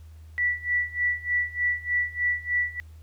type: tone with tremolo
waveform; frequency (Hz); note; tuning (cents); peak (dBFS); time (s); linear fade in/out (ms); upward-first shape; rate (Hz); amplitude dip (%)
sine; 1958; B6; -15; -20; 0.38-2.8; 0; sine; 3.3; 90
effects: added 79 Hz sine -43 dBFS peak until 3.02 s + pink hiss -63 dBFS RMS until 3.02 s